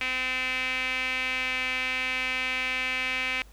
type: tone with band-pass filter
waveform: sawtooth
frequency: 257.2 Hz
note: C4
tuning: 30 cents flat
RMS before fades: -29 dBFS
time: 0.01-3.42 s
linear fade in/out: 2 ms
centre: 2400 Hz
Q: 5.1
effects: added 50 Hz sine -49 dBFS peak until 3.52 s + pink hiss -58 dBFS RMS until 3.52 s